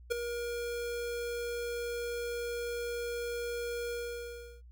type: tone with ADSR envelope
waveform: square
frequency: 475.4 Hz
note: A#4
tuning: 34 cents sharp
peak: -26 dBFS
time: 0.1-4.62 s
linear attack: 20 ms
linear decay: 7 ms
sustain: -9 dB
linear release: 710 ms
effects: added 60 Hz sine -50 dBFS peak until 4.71 s